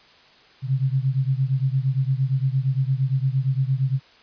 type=beating tone pair; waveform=sine; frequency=130 / 138.7 Hz; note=C3 / C#3; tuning=-11 / +1 cents; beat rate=8.7 Hz; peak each=-21 / -23 dBFS; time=0.62-4 s; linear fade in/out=50 ms; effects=white hiss -52 dBFS RMS until 4.22 s + resampled to 11025 Hz